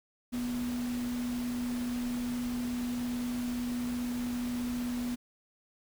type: tone in noise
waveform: sine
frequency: 243.8 Hz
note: B3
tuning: 22 cents flat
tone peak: -31 dBFS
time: 0.32-5.16 s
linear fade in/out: 20 ms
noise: pink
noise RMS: -44 dBFS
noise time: 0.32-5.16 s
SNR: +10 dB
effects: none